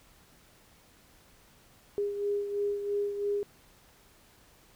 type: beating tone pair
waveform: sine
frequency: 406.9 / 409.9 Hz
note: G#4 / G#4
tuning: -35 / -23 cents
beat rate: 3 Hz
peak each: -29 / -37 dBFS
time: 1.98-3.43 s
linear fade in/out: 0 ms
effects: pink hiss -60 dBFS RMS until 4.75 s